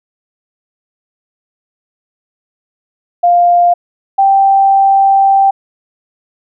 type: tone pair in turn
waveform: sine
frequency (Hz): 700 / 783.1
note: F5 / G5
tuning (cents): +4 / -2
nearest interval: major second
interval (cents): 194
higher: second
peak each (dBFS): -5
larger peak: neither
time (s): 3.23-3.74 / 4.18-5.51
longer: second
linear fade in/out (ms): 10
effects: none